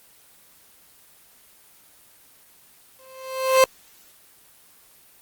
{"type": "tone with exponential growth", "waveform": "30% pulse", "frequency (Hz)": 524, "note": "C5", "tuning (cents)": 2, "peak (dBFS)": -8, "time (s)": [2.99, 3.64], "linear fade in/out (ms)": 1, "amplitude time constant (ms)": 140, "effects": ["white hiss -53 dBFS RMS until 5.21 s", "Opus 24 kbps"]}